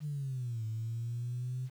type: linear two-way sweep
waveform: sine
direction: down then up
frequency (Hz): 152.7 to 109.5 to 129.3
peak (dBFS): -33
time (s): 0-1.7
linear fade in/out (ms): 50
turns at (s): 0.65
effects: tanh soft clip ceiling -29 dBFS + 10-bit